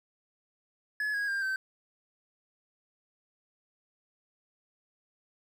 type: tone with pitch steps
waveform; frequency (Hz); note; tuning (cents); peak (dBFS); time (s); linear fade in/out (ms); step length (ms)
triangle; 1703 / 1648.8 / 1596.3 / 1545.5; G#6 / G#6 / G6 / G6; +43 / -13 / +31 / -25; -27; 1-1.56; 2; 140
effects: 10-bit